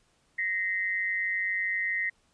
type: tone pair together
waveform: sine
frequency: 1864.7 / 2057 Hz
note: A#6 / C7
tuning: 0 / -30 cents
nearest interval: major second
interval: 170 cents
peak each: -29 / -30 dBFS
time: 0.38-2.1 s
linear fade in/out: 10 ms
effects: pink hiss -68 dBFS RMS until 2.33 s + resampled to 22050 Hz